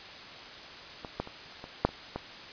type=clicks; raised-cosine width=1 ms; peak=-24 / -16 / -29 / -27 / -7 / -30 / -19 dBFS; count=7; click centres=1.048 / 1.2 / 1.274 / 1.641 / 1.85 / 1.89 / 2.16 s; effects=white hiss -45 dBFS RMS until 2.52 s + resampled to 11025 Hz